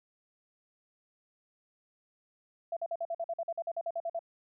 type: tone bursts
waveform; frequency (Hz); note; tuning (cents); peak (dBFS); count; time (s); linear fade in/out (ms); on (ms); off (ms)
sine; 672; E5; +33; -31; 16; 2.72-4.192; 5; 47; 48
effects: none